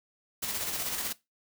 white noise with tremolo, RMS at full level -32 dBFS, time 0.42-1.13 s, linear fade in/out 10 ms, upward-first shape square, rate 16 Hz, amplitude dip 35%, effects noise-tail reverb RT60 0.2 s tail -19 dB re dry

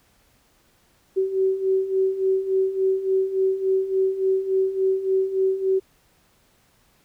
sine beating tone pair, 379.1 / 382.6 Hz, F#4 / G4, +42 / -42 cents, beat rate 3.5 Hz, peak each -25 / -20 dBFS, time 1.16-5.8 s, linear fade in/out 20 ms, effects pink hiss -61 dBFS RMS until 7.04 s

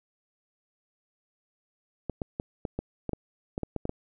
clicks, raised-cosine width 2 ms, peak -17 dBFS, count 12, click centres 2.097 / 2.218 / 2.399 / 2.652 / 2.79 / 3.093 / 3.133 / 3.579 / 3.633 / 3.763 / 3.854 / 3.894 s, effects none

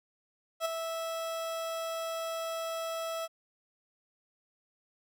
30% pulse tone with ADSR envelope, 656 Hz, E5, 9 cents flat, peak -24 dBFS, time 0.6-3.28 s, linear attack 53 ms, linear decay 12 ms, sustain -7 dB, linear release 36 ms, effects none

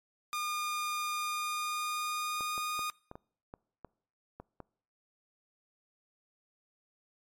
sawtooth tone with pitch glide, 1214 to 1228.8 Hz, D#6 to D#6, -43 to -22 cents, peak -29 dBFS, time 0.33-2.9 s, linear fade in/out 0 ms, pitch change +21 cents, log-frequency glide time 1.11-2.64 s
clicks, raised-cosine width 1 ms, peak -30 dBFS, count 9, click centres 2.408 / 2.579 / 2.792 / 3.114 / 3.155 / 3.539 / 3.847 / 4.4 / 4.603 s
effects noise-tail reverb RT60 0.6 s tail -25 dB re dry + MP3 64 kbps

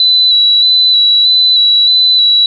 sine tone with vibrato, 3961 Hz, B7, 4 cents sharp, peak -5 dBFS, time 0-2.46 s, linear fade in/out 2 ms, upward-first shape square, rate 1.6 Hz, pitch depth 20 cents each way, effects none

